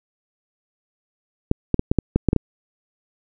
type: clicks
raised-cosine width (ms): 3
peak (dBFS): -3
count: 9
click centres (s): 1.514 / 1.743 / 1.794 / 1.915 / 1.987 / 2.16 / 2.287 / 2.331 / 2.363
effects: none